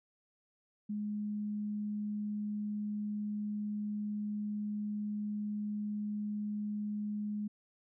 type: tone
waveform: sine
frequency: 208.9 Hz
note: G#3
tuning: 10 cents sharp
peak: -34 dBFS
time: 0.89-7.48 s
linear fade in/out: 10 ms
effects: none